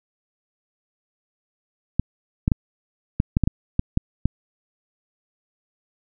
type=clicks; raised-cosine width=5 ms; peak=-5 dBFS; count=10; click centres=1.996 / 2.479 / 2.518 / 3.201 / 3.369 / 3.437 / 3.475 / 3.794 / 3.974 / 4.256 s; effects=none